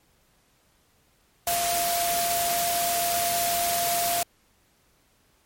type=tone in noise; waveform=sine; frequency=694 Hz; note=F5; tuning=11 cents flat; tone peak=-25 dBFS; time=1.47-4.23 s; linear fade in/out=2 ms; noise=white; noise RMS=-27 dBFS; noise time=1.47-4.23 s; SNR=-1 dB; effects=pink hiss -64 dBFS RMS until 5.45 s + MP3 64 kbps